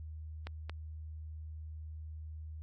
clicks, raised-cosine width 0.3 ms, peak -26 / -26 dBFS, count 2, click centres 0.47 / 0.696 s, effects added 78 Hz sine -42 dBFS peak until 2.62 s + AAC 32 kbps

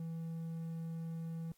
triangle tone, 164.3 Hz, E3, 5 cents flat, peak -37 dBFS, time 0-1.52 s, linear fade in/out 2 ms, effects white hiss -73 dBFS RMS until 1.57 s + AAC 64 kbps

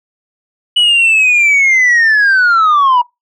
sine linear sweep, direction down, 2960 to 947 Hz, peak -4 dBFS, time 0.76-3.02 s, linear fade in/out 10 ms, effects noise-tail reverb RT60 0.2 s tail -26 dB re dry + tanh soft clip ceiling -5 dBFS

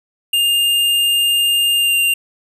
square tone with pitch glide, 2811 to 2785 Hz, F7 to F7, +11 to -5 cents, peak -13 dBFS, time 0.33-2.14 s, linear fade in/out 5 ms, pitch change -16 cents, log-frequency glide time 1.76-1.96 s, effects none

